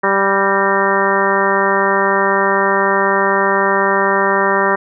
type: harmonic tone with a mistuned harmonic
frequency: 196 Hz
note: G3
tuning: in tune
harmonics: 1 / 2 / 3 / 4 / 5 / 6 / 7 / 8 / 9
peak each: -24 / -18 / -20 / -23 / -18 / -20 / -23 / -22 / -19 dBFS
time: 0.03-4.76 s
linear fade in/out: 10 ms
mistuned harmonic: 9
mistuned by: +68 cents
effects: none